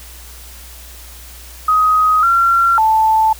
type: tone with pitch steps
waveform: sine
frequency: 1257 / 1369 / 879 Hz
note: D#6 / F6 / A5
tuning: +17 / -35 / -2 cents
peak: -9 dBFS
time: 1.68-3.33 s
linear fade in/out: 5 ms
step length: 550 ms
effects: added 60 Hz sine -36 dBFS peak until 3.39 s + white hiss -38 dBFS RMS until 3.39 s